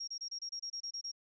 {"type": "tone bursts", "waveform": "sine", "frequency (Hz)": 5588, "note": "F8", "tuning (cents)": 0, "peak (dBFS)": -38, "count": 11, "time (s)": [0, 1.117], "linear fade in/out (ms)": 10, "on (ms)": 77, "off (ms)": 27, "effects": []}